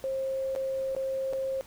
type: tone with dropouts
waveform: sine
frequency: 533 Hz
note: C5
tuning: 32 cents sharp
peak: -28 dBFS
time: 0.04-1.61 s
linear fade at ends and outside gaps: 0 ms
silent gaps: 0.551-0.561 / 0.95-0.965 / 1.328-1.334 s
effects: pink hiss -53 dBFS RMS until 1.66 s